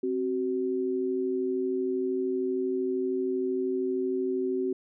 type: tone pair together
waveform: sine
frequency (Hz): 262.7 / 375.6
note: C4 / F#4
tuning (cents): +7 / +26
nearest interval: tritone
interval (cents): 619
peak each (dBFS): -31 / -27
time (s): 0.03-4.73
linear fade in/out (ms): 5
effects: none